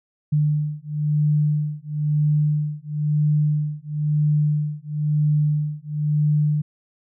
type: beating tone pair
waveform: sine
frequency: 149.4 / 150.4 Hz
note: D3 / D3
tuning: +30 / +42 cents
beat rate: 1 Hz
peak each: -21 dBFS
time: 0.32-6.62 s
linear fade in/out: 10 ms
effects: none